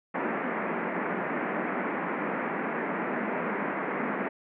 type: band-pass noise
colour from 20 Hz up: pink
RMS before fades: -31 dBFS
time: 0.14-4.29 s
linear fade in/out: 10 ms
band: 180 to 2200 Hz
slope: 48 dB/octave
effects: none